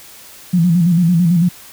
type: tone with vibrato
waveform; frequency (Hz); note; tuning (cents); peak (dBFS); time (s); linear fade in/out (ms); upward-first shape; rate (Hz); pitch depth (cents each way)
sine; 172.4; F3; -22; -9; 0.53-1.49; 10; square; 9; 76
effects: white hiss -39 dBFS RMS until 1.72 s